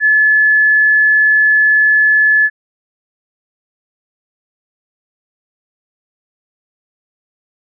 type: tone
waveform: sine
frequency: 1721 Hz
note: A6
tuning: 39 cents flat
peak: -7 dBFS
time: 0-2.5 s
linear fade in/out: 50 ms
effects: none